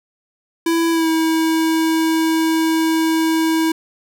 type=tone with pitch glide; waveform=square; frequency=332.1 to 322.5 Hz; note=E4 to E4; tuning=+13 to -38 cents; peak=-15 dBFS; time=0.66-3.72 s; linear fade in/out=5 ms; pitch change=-51 cents; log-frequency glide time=0.91-1.08 s; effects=none